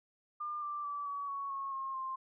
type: tone with pitch steps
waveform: sine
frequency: 1200 / 1178 / 1156.4 / 1135.3 / 1114.5 / 1094.1 / 1074 / 1054.4 Hz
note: D6 / D6 / D6 / C#6 / C#6 / C#6 / C6 / C6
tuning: +37 / +5 / -27 / +41 / +9 / -23 / +45 / +13 cents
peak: -36 dBFS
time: 0.4-2.16 s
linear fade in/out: 10 ms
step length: 220 ms
effects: none